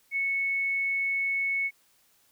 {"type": "tone", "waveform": "sine", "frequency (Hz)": 2207, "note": "C#7", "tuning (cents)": -8, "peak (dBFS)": -25, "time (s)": [0.11, 1.71], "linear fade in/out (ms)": 50, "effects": ["white hiss -65 dBFS RMS until 2.31 s"]}